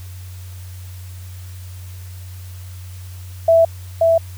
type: tone with echo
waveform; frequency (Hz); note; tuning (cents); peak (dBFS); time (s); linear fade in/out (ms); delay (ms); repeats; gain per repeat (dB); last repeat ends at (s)
sine; 660; E5; +2; -8; 3.48-3.65; 5; 530; 1; -2; 4.18
effects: added 91 Hz sine -31 dBFS peak until 4.37 s + white hiss -45 dBFS RMS until 4.37 s